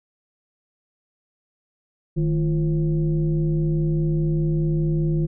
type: tone with frequency modulation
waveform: sine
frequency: 155.56 Hz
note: D#3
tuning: in tune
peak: -18 dBFS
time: 2.16-5.27 s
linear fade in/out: 20 ms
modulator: 188 Hz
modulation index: 0.73
effects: none